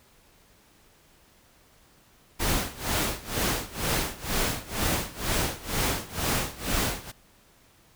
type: noise with tremolo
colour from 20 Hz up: pink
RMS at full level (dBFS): -25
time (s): 2.39-7.12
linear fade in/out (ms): 20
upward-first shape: sine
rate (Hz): 2.1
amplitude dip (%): 90
effects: pink hiss -59 dBFS RMS until 7.95 s